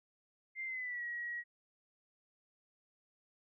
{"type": "tone with pitch glide", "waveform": "sine", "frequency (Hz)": [2093, 1908.2], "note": ["C7", "A#6"], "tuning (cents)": [0, 40], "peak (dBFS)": -38, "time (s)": [0.55, 1.44], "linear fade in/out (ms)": 50, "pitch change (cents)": -160, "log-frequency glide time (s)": [0.65, 1.04], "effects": []}